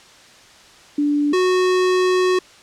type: tone pair in turn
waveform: sine / square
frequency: 291.9 / 367.8 Hz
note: D4 / F#4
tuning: -10 / -10 cents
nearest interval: major third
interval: 400 cents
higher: second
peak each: -15 dBFS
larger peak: neither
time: 0.98-1.33 / 1.33-2.39 s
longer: second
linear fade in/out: 5 ms
effects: white hiss -46 dBFS RMS until 2.62 s + low-pass 6000 Hz 12 dB/octave